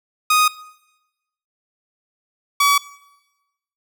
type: tone pair in turn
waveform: sawtooth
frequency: 1244.5 / 1138.8 Hz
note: D#6 / C#6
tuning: 0 / +46 cents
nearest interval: major second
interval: 154 cents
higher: first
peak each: -9 dBFS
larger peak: neither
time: 0.3-0.48 / 2.6-2.78 s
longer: neither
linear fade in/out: 5 ms
effects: noise-tail reverb RT60 1.0 s tail -20 dB re dry